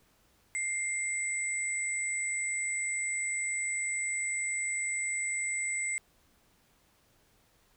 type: tone pair together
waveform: sine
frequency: 2100 / 7929 Hz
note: C7 / B8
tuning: +6 / +6 cents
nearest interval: octave + major seventh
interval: 2300 cents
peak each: -32 / -34 dBFS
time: 0.55-5.98 s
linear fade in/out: 0 ms
effects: pink hiss -67 dBFS RMS until 7.76 s